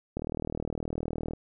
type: click train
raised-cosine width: 2 ms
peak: -19 dBFS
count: 47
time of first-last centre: 0.17-1.335 s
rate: 39.5 Hz
effects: none